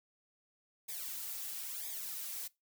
blue noise with flanger, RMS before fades -42 dBFS, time 0.88-2.48 s, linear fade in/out 10 ms, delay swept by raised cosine 0.69 to 3.29 ms, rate 1 Hz, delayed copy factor -1, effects noise-tail reverb RT60 0.2 s tail -21 dB re dry

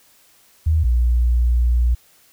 sine tone pair in turn, 79 / 59.95 Hz, D#2 / A#1, +27 / +49 cents, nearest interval perfect fourth, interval 478 cents, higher first, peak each -13 dBFS, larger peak neither, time 0.66-0.84 / 0.84-1.95 s, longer second, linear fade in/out 10 ms, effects white hiss -54 dBFS RMS until 2.32 s

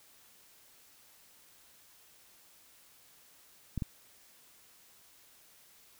clicks, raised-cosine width 5 ms, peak -21 dBFS, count 2, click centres 3.777 / 3.822 s, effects white hiss -61 dBFS RMS until 5.99 s

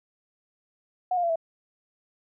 sine tone with pitch steps, 731 / 704.9 / 679.7 / 655.4 Hz, F#5 / F5 / F5 / E5, -21 / +16 / -47 / -10 cents, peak -22 dBFS, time 1.11-1.358 s, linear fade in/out 5 ms, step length 62 ms, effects none

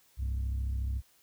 sine tone pair together, 65.7 / 99.67 Hz, C2 / G2, +8 / +29 cents, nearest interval perfect fifth, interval 721 cents, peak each -28 / -36 dBFS, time 0.17-1.02 s, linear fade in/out 50 ms, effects tanh soft clip ceiling -27 dBFS + white hiss -65 dBFS RMS until 1.22 s

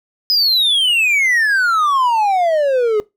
triangle exponential sweep, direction down, 5080 to 412.3 Hz, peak -10 dBFS, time 0.3-3 s, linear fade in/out 0 ms, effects noise-tail reverb RT60 0.2 s tail -21 dB re dry

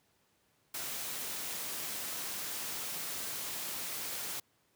white noise, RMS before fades -39 dBFS, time 0.74-4.4 s, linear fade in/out 5 ms, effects pink hiss -72 dBFS RMS until 4.75 s + high-pass 100 Hz 12 dB/octave

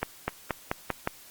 accelerating click train, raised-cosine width 0.5 ms, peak -11 dBFS, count 6, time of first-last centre 0.03-1.074 s, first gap 250 ms, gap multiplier 0.91, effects white hiss -51 dBFS RMS until 1.3 s + Opus 48 kbps

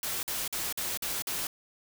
white noise bursts, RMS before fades -33 dBFS, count 6, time 0.03-1.47 s, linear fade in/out 2 ms, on 200 ms, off 48 ms, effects none

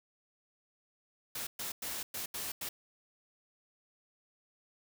white noise bursts at uneven times, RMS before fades -39 dBFS, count 6, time 1.35-1.47 / 1.59-1.72 / 1.82-2.03 / 2.14-2.26 / 2.34-2.52 / 2.61-2.69 s, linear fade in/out 5 ms, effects none

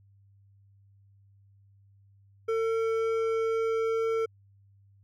sine tone with hard clipping, 450.2 Hz, A4, 40 cents sharp, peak -27 dBFS, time 2.48-4.26 s, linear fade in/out 10 ms, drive 9 dB, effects added 99 Hz sine -57 dBFS peak until 5.03 s

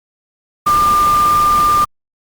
sine tone in noise, 1197 Hz, D6, 33 cents sharp, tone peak -9 dBFS, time 0.66-1.85 s, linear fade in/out 10 ms, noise pink, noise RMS -24 dBFS, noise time 0.66-1.85 s, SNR +12 dB, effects Opus 48 kbps

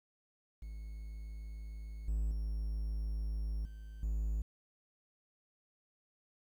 triangle tone with level steps, 53.4 Hz, G#1, 49 cents sharp, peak -40 / -29 / -32 / -43 / -30 dBFS, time 0.62-4.42 s, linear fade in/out 5 ms, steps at 2.08 / 2.31 / 3.65 / 4.03 s, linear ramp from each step 2 ms, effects 11-bit

